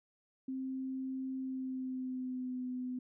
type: tone with pitch glide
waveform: sine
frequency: 262.8 to 252.1 Hz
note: C4 to B3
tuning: +8 to +36 cents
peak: -36 dBFS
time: 0.48-2.99 s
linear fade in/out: 5 ms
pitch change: -72 cents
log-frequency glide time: 1.37-2.65 s
effects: none